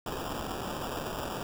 blue noise with sample-and-hold, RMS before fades -36 dBFS, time 0.06-1.43 s, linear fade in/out 2 ms, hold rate 2100 Hz, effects none

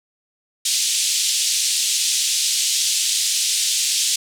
white band-pass noise, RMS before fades -20 dBFS, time 0.65-4.16 s, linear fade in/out 5 ms, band 3000 to 8500 Hz, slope 24 dB/octave, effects none

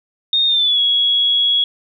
sine tone with pitch glide, 3684 to 3339 Hz, A#7 to G#7, -21 to +9 cents, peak -12 dBFS, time 0.33-1.64 s, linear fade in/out 2 ms, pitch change -170 cents, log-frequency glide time 0.47-0.8 s, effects 9-bit

